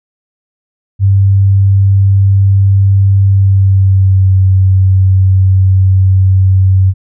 sine tone with pitch glide, 98 to 94.83 Hz, G2 to F#2, 0 to +43 cents, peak -4 dBFS, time 0.99-6.94 s, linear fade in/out 50 ms, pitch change -57 cents, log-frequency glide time 3.25-4.34 s, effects none

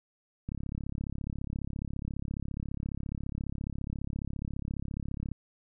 click train, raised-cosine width 5 ms, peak -23 dBFS, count 168, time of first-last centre 0.49-5.317 s, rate 34.6 Hz, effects none

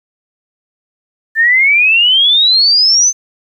sine exponential sweep, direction up, 1760 to 6272 Hz, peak -6 dBFS, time 1.35-3.13 s, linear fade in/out 50 ms, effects 8-bit

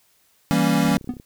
square chord, E diminished seventh, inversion none, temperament equal, 164.81 / 196 / 233.1 / 277.2 Hz, E3 / G3 / Bb3 / Db4, 0 / 0 / 0 / 0 cents, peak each -23 dBFS, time 0.51-0.97 s, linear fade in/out 0 ms
clicks, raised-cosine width 3 ms, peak -26 dBFS, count 12, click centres 0.851 / 0.883 / 0.915 / 0.946 / 0.98 / 1.012 / 1.044 / 1.075 / 1.105 / 1.138 / 1.168 / 1.199 s
triangle tone with exponential decay, 246.9 Hz, B3, in tune, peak -16 dBFS, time 1.09-1.19 s, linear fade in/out 2 ms, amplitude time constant 21 ms
effects white hiss -61 dBFS RMS until 1.25 s

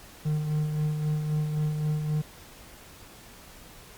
triangle tone with tremolo, 152.1 Hz, D#3, 39 cents flat, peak -21 dBFS, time 0.25-2.22 s, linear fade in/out 10 ms, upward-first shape sine, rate 3.8 Hz, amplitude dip 45%, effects pink hiss -49 dBFS RMS until 3.97 s + Opus 48 kbps

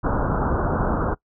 pink low-pass noise, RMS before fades -22 dBFS, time 0.03-1.15 s, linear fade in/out 20 ms, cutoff 1500 Hz, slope 96 dB/octave, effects noise-tail reverb RT60 0.1 s tail -22 dB re dry

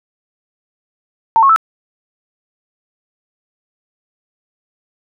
sine tone with pitch steps, 902 / 1093 / 1316 Hz, A5 / C#6 / E6, +43 / -25 / -3 cents, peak -6 dBFS, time 1.36-1.561 s, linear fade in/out 0 ms, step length 67 ms, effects none

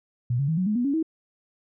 sine tone with pitch steps, 121.6 / 139.68 / 160.45 / 184.31 / 211.7 / 243.2 / 279.4 / 320.9 Hz, B2 / C#3 / E3 / F#3 / G#3 / B3 / C#4 / E4, -26 / +14 / -46 / -6 / +33 / -26 / +14 / -46 cents, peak -21 dBFS, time 0.3-1.028 s, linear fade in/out 5 ms, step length 91 ms, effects none

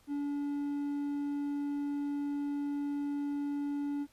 triangle tone, 286.9 Hz, D4, 40 cents flat, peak -30 dBFS, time 0.07-4.07 s, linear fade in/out 50 ms, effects pink hiss -66 dBFS RMS until 4.12 s + resampled to 32000 Hz

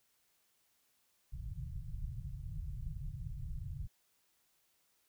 pink low-pass noise, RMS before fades -42 dBFS, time 1.32-3.88 s, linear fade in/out 20 ms, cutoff 160 Hz, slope 96 dB/octave, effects white hiss -75 dBFS RMS until 5.08 s

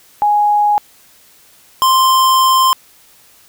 sine / square tone pair in turn, 830.6 / 1046.5 Hz, G#5 / C6, 0 / 0 cents, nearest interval major third, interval 400 cents, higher second, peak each -9 dBFS, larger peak neither, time 0.22-0.78 / 1.82-2.73 s, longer second, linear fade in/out 0 ms, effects white hiss -47 dBFS RMS until 3.48 s

